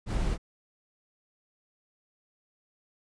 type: noise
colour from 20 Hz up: brown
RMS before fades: -28 dBFS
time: 0.06-0.38 s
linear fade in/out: 50 ms
effects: resampled to 22050 Hz